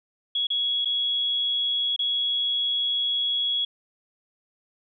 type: tone with dropouts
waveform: sine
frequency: 3342 Hz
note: G#7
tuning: 10 cents sharp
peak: -22 dBFS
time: 0.35-3.65 s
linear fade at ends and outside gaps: 5 ms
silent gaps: 0.47-0.502 / 0.848-0.855 / 1.963-1.991 s
effects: none